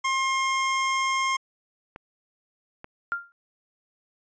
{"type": "tone", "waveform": "25% pulse", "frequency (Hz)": 1066, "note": "C6", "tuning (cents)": 32, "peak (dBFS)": -19, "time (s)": [0.04, 1.37], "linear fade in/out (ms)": 10}
{"type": "clicks", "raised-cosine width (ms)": 0.5, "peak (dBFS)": -25, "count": 2, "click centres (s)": [1.961, 2.844]}
{"type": "tone with exponential decay", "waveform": "sine", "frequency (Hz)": 1395, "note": "F6", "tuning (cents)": -2, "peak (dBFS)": -21, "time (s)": [3.12, 3.32], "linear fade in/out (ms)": 0, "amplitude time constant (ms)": 42}
{"effects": ["resampled to 16000 Hz"]}